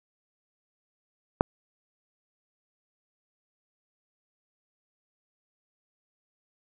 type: click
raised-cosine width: 1 ms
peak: -5 dBFS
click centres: 1.409 s
effects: none